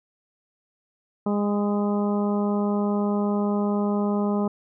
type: harmonic tone with a mistuned harmonic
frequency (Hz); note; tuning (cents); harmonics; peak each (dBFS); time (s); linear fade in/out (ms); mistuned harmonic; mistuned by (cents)
204.9; G#3; -23; 1 / 2 / 3 / 4 / 5 / 6; -22 / -28 / -32 / -34 / -36 / -38; 1.26-4.48; 5; 6; +25
effects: none